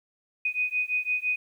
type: beating tone pair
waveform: sine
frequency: 2489 / 2494.9 Hz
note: D#7 / D#7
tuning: 0 / +4 cents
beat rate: 5.9 Hz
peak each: -28 dBFS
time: 0.45-1.36 s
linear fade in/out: 5 ms
effects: 10-bit